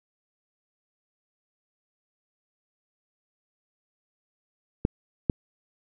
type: clicks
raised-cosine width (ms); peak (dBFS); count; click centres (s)
3; -8; 2; 4.851 / 5.298
effects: none